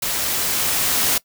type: noise with level ramp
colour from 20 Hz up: white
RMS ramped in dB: -23 to -18 dBFS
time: 0.02-1.18 s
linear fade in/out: 5 ms
effects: noise-tail reverb RT60 0.1 s tail -21 dB re dry